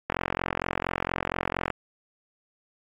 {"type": "click train", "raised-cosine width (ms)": 0.5, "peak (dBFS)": -10, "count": 72, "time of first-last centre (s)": [0.1, 1.703], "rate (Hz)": 44.3, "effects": ["AAC 64 kbps"]}